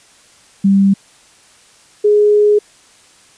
sine tone pair in turn, 196.4 / 417 Hz, G3 / G#4, +4 / +7 cents, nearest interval octave + minor second, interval 1303 cents, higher second, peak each -7 dBFS, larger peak neither, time 0.64-0.94 / 2.04-2.59 s, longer second, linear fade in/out 10 ms, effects white hiss -47 dBFS RMS until 3.37 s + resampled to 22050 Hz

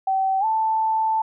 sine tone with pitch glide, 768 to 882.2 Hz, G5 to A5, -36 to +4 cents, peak -18 dBFS, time 0.07-1.22 s, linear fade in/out 5 ms, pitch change +240 cents, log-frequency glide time 0.4-0.45 s, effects none

